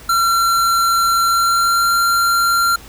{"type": "tone with pitch glide", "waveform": "square", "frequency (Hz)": [1364, 1379.1], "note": ["F6", "F6"], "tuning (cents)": [-41, -22], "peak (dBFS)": -13, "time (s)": [0.09, 2.76], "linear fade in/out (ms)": 5, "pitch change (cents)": 19, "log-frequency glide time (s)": [1.25, 1.93], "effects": ["added 50 Hz sine -41 dBFS peak until 2.88 s", "pink hiss -40 dBFS RMS until 2.88 s"]}